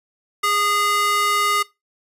square tone with high-pass filter, 410.7 Hz, G#4, 19 cents flat, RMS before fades -19 dBFS, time 0.43-1.63 s, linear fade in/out 10 ms, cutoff 1300 Hz, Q 1.6, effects noise-tail reverb RT60 0.2 s tail -19 dB re dry + resampled to 32000 Hz

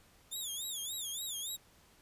15% pulse tone with vibrato, 3520 Hz, A7, in tune, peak -31 dBFS, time 0.31-1.57 s, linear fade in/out 20 ms, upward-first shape sine, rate 3.5 Hz, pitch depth 160 cents each way, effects pink hiss -64 dBFS RMS until 2.01 s + resampled to 32000 Hz

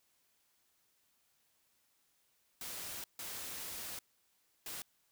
white noise bursts at uneven times, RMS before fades -44 dBFS, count 3, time 2.61-3.04 / 3.19-3.99 / 4.66-4.82 s, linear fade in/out 2 ms, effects white hiss -75 dBFS RMS until 5.11 s

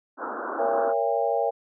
white band-pass noise, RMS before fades -32 dBFS, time 0.17-0.94 s, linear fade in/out 50 ms, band 230 to 1500 Hz, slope 96 dB/octave
sine chord, A# diminished seventh, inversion none, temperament just, 466.2 / 559.4 / 671.3 / 805.5 Hz, A#4 / C#5 / E5 / G5, 0 / +16 / +31 / +47 cents, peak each -27 dBFS, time 0.58-1.51 s, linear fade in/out 20 ms
effects none

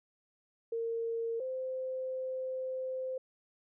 sine tone pair in turn, 459.1 / 518.3 Hz, A#4 / C5, -26 / -16 cents, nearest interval major second, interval 210 cents, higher second, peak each -32 / -34 dBFS, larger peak first, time 0.72-1.4 / 1.4-3.18 s, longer second, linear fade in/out 5 ms, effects none

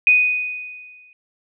sine tone with exponential decay, 2488 Hz, D#7, 1 cent flat, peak -8 dBFS, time 0.07-1.13 s, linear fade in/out 1 ms, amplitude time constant 230 ms, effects none

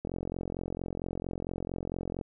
click train, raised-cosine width 2 ms, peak -21 dBFS, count 97, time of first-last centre 0.05-2.212 s, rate 44.4 Hz, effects none

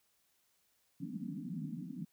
pink band-pass noise, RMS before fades -42 dBFS, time 1-2.05 s, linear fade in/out 10 ms, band 150 to 290 Hz, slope 96 dB/octave, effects white hiss -75 dBFS RMS until 2.12 s

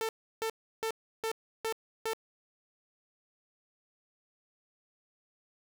sawtooth tone bursts, 446.1 Hz, A4, 24 cents sharp, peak -27 dBFS, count 6, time 0.01-2.134 s, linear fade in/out 0 ms, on 79 ms, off 330 ms, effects none

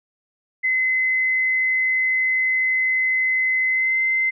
sine tone with pitch glide, 2043 to 2070 Hz, C7 to C7, -42 to -19 cents, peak -17 dBFS, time 0.63-4.31 s, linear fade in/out 20 ms, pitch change +23 cents, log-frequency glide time 3.69-3.99 s, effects none

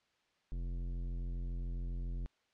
sine tone with tanh clipping, 43.65 Hz, F1, in tune, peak -38 dBFS, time 0.52-2.26 s, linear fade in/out 0 ms, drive 14 dB, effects white hiss -75 dBFS RMS until 2.53 s + low-pass 4000 Hz 12 dB/octave

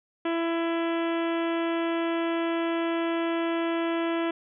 harmonic tone, 333.6 Hz, E4, 21 cents sharp, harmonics 1 / 2 / 3 / 4 / 5 / 6 / 7 / 8 / 9 / 10, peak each -26 / -32 / -36 / -38 / -40 / -42 / -43 / -44 / -45 / -46 dBFS, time 0.25-4.31 s, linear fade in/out 5 ms, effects none

